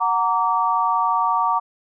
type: chord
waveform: sine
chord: Gb augmented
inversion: none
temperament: just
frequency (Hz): 740 / 925 / 1156.2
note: Gb5 / Bb5 / D6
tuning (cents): 0 / -14 / -27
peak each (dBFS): -24 / -20 / -20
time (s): 0-1.6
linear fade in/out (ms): 20
effects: none